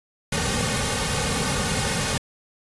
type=noise with comb filter; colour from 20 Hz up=pink; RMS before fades=-24 dBFS; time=0.32-2.18 s; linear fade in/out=5 ms; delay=3 ms; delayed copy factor=-0.9; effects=resampled to 24000 Hz